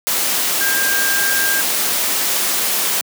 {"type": "tone in noise", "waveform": "sine", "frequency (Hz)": 1600, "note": "G6", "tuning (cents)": 35, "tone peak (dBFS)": -18, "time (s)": [0.61, 1.61], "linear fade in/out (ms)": 0, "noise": "white", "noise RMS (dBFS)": -18, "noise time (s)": [0.07, 3.01], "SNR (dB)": -3, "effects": ["high-pass 200 Hz 12 dB/octave"]}